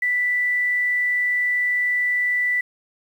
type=tone with quantisation; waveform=sine; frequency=1975.5 Hz; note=B6; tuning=in tune; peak=-18 dBFS; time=0.02-2.61 s; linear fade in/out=5 ms; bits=8; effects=none